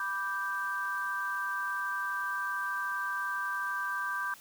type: chord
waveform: sine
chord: G major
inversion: first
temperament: equal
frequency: 987.8 / 1174.7 / 1568 Hz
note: B5 / D6 / G6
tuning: 0 / 0 / 0 cents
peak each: -39 / -36 / -33 dBFS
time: 0-4.34 s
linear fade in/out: 2 ms
effects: white hiss -54 dBFS RMS until 4.4 s